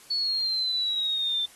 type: exponential sweep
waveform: sine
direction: down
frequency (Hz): 4435 to 3543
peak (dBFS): -24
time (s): 0.1-1.46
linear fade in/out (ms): 10
effects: white hiss -52 dBFS RMS until 1.55 s + AAC 32 kbps